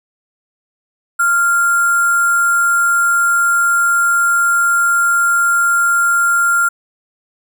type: tone with sample-and-hold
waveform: sine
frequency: 1392 Hz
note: F6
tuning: 6 cents flat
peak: -10 dBFS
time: 1.19-6.69 s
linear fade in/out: 10 ms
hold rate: 8820 Hz
effects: none